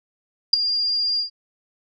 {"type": "tone with ADSR envelope", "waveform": "sine", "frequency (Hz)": 4805, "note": "D8", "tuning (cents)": 39, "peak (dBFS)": -6, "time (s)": [0.53, 1.3], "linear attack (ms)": 7, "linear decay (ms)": 6, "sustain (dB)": -13, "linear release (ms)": 110, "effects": []}